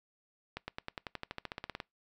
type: accelerating click train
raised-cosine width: 0.3 ms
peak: -22 dBFS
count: 17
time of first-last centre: 0.57-1.802 s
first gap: 110 ms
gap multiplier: 0.95
effects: noise-tail reverb RT60 0.2 s tail -24 dB re dry